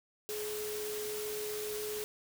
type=tone in noise; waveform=sine; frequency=423.2 Hz; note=G#4; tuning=33 cents sharp; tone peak=-37 dBFS; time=0.29-2.04 s; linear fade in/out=0 ms; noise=white; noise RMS=-42 dBFS; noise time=0.29-2.04 s; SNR=+2 dB; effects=none